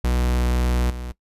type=tone with level steps; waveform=45% pulse; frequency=61.2 Hz; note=B1; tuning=15 cents flat; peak=-18 / -29 dBFS; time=0.04-1.12 s; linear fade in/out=5 ms; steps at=0.9 s; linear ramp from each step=5 ms; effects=noise-tail reverb RT60 0.1 s tail -20 dB re dry + resampled to 32000 Hz